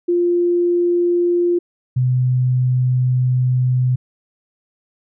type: tone pair in turn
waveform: sine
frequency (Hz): 349.2 / 126.64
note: F4 / B2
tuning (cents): 0 / +44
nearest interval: octave + tritone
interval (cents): 1756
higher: first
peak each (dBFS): -13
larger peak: neither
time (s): 0.08-1.59 / 1.96-3.96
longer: second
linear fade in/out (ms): 10
effects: none